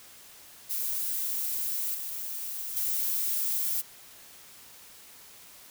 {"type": "noise with level steps", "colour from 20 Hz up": "violet", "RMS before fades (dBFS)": [-31, -36, -29], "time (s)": [0.69, 3.82], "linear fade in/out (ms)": 20, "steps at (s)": [1.94, 2.76], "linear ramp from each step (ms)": 10, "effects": ["white hiss -51 dBFS RMS until 5.7 s"]}